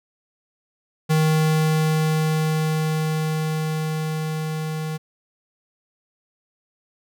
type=tone with level ramp; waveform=square; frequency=156.6 Hz; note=D#3; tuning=11 cents sharp; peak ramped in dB=-16 to -26 dBFS; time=1.09-4.98 s; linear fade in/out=20 ms; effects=none